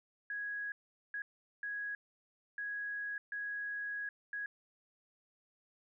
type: tone bursts at uneven times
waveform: sine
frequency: 1661.2 Hz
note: G#6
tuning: in tune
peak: -37 dBFS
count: 6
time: 0.3-0.72 / 1.14-1.22 / 1.63-1.95 / 2.58-3.18 / 3.32-4.09 / 4.33-4.46 s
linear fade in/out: 2 ms
effects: none